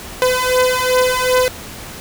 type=beating tone pair; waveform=sawtooth; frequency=505 / 507.6 Hz; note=B4 / B4; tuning=+39 / +47 cents; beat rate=2.6 Hz; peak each=-12 / -12 dBFS; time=0.22-1.48 s; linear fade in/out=0 ms; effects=pink hiss -32 dBFS RMS until 2 s